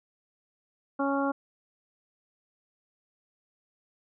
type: harmonic tone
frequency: 277.2 Hz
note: C#4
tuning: in tune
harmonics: 1 / 2 / 3 / 4 / 5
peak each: -28 / -31 / -33 / -34 / -35 dBFS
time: 0.99-1.32 s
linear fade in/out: 10 ms
effects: none